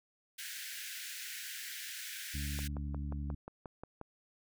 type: high-pass noise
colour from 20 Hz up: pink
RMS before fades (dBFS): -44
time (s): 0.38-2.68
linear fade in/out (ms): 10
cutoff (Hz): 1500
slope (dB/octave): 96
type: harmonic tone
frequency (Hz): 71.9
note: D2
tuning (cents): -36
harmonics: 1 / 2 / 3 / 4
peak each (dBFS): -37 / -43 / -47 / -49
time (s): 2.34-3.35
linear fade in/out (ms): 5
type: click train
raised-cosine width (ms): 1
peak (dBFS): -30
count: 9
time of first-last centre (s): 2.59-4.013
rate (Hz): 5.62
effects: none